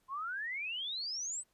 sine exponential sweep, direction up, 1030 to 8372 Hz, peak -36 dBFS, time 0.08-1.44 s, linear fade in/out 50 ms, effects pink hiss -75 dBFS RMS until 1.53 s + resampled to 32000 Hz

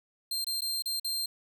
sawtooth tone with dropouts, 4172 Hz, C8, 6 cents flat, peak -27 dBFS, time 0.31-1.26 s, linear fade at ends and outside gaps 5 ms, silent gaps 0.445-0.467 / 0.608-0.618 / 0.823-0.857 / 0.998-1.045 s, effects none

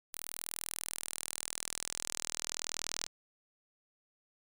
sawtooth tone with band-pass filter sweep, 40.38 Hz, E1, 35 cents flat, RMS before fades -41 dBFS, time 0.13-3.07 s, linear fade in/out 10 ms, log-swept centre 12000 to 6100 Hz, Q 2, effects none

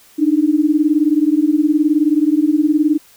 sine beating tone pair, 293.7 / 312.7 Hz, D4 / D#4, 0 / +9 cents, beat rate 19 Hz, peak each -14 dBFS, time 0.18-2.98 s, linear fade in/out 20 ms, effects white hiss -48 dBFS RMS until 3.16 s

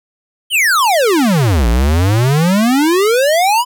square exponential two-way sweep, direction down then up, 3193 to 54.7 to 1016 Hz, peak -10 dBFS, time 0.5-3.65 s, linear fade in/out 50 ms, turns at 1.68 s, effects none

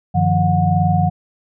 sine tone cluster, 96.2 / 152.1 / 174.3 / 727 Hz, G2 / D#3 / F3 / F#5, -32 / -39 / -3 / -31 cents, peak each -18 dBFS, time 0.14-1.1 s, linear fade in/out 20 ms, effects none

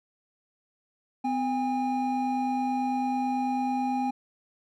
triangle tone pair together, 254.3 / 812 Hz, C4 / G#5, -49 / -39 cents, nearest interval octave + minor sixth, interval 2010 cents, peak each -26 dBFS, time 1.24-4.11 s, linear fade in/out 10 ms, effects none

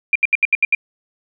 sine tone bursts, 2388 Hz, D7, 28 cents sharp, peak -10 dBFS, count 7, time 0.13-0.749 s, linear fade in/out 2 ms, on 25 ms, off 74 ms, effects none

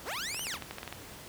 15% pulse linear two-way sweep, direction up then down, 164.81 to 3136 to 578 Hz, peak -28 dBFS, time 0.04-0.59 s, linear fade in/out 50 ms, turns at 0.43 s
clicks, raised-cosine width 0.3 ms, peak -22 dBFS, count 10, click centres 0.345 / 0.394 / 0.469 / 0.541 / 0.623 / 0.71 / 0.784 / 0.831 / 0.877 / 0.926 s
effects pink hiss -47 dBFS RMS until 1.28 s + high-pass 60 Hz 12 dB/octave

